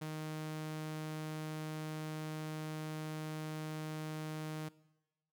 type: tone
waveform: sawtooth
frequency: 155.4 Hz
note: D#3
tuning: 2 cents flat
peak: -36 dBFS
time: 0.01-4.69 s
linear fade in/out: 10 ms
effects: noise-tail reverb RT60 1.0 s tail -20 dB re dry